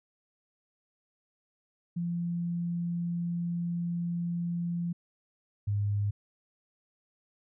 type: tone pair in turn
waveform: sine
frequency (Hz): 172.1 / 102.33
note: F3 / G#2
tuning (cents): -25 / -25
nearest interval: major sixth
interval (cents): 900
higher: first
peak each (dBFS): -29 / -26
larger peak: second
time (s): 1.96-4.93 / 5.67-6.11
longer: first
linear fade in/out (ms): 10
effects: none